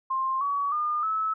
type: tone with pitch steps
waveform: sine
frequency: 1056 / 1131.8 / 1213 / 1300.1 Hz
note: C6 / C#6 / D#6 / E6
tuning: +16 / +36 / -44 / -24 cents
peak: -24 dBFS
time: 0.1-1.34 s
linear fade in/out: 10 ms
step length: 310 ms
effects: none